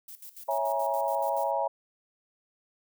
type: noise with tremolo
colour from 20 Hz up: violet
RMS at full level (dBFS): -44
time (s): 0.08-1.51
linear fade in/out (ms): 5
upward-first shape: square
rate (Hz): 7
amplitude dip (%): 80
type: chord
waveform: sine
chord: A# half-diminished seventh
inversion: first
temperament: equal with one note detuned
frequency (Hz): 554.4 / 659.3 / 830.6 / 948.1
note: C#5 / E5 / G#5 / A#5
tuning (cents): 0 / 0 / 0 / +29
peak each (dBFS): -31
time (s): 0.48-1.68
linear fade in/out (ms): 10
effects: none